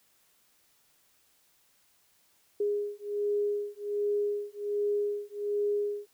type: beating tone pair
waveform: sine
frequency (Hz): 411.1 / 412.4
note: G#4 / G#4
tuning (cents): -18 / -12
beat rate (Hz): 1.3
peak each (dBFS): -31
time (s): 2.6-6.07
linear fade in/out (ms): 5
effects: white hiss -67 dBFS RMS until 6.13 s